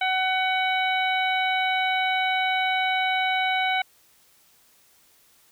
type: harmonic tone with a mistuned harmonic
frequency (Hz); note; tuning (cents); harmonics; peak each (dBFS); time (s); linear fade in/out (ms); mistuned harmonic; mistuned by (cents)
750; F#5; +23; 1 / 2 / 3 / 4 / 5; -24 / -29 / -26 / -33 / -34; 0.01-3.82; 5; 5; +44
effects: white hiss -59 dBFS RMS until 5.51 s